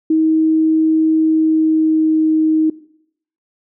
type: tone with pitch glide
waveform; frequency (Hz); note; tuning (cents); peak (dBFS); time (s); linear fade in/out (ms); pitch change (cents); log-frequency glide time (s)
sine; 317.2 to 314.5; D#4 to D#4; +33 to +19; -10; 0.1-2.7; 5; -14; 1.17-2.32
effects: noise-tail reverb RT60 0.7 s tail -19 dB re dry